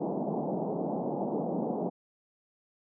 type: band-pass noise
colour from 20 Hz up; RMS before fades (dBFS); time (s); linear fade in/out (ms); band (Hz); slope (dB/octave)
pink; -32; 0-1.9; 20; 160 to 840; 48
effects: none